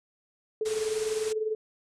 sine tone with tremolo, 434.3 Hz, A4, 23 cents flat, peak -24 dBFS, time 0.61-1.55 s, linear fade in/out 2 ms, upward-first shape sine, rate 20 Hz, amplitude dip 65%
white low-pass noise, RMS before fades -40 dBFS, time 0.65-1.33 s, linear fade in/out 10 ms, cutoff 9900 Hz, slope 48 dB/octave
effects none

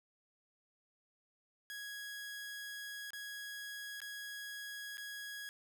sawtooth tone with dropouts, 1661.2 Hz, G#6, in tune, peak -40 dBFS, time 1.7-5.49 s, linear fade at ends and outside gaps 0 ms, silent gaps 3.105-3.133 / 4.003-4.017 / 4.971-4.98 s, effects none

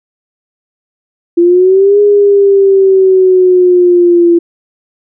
sine exponential two-way sweep, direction up then down, 340 to 412.9 to 340 Hz, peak -3 dBFS, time 1.37-4.39 s, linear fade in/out 10 ms, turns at 2 s, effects none

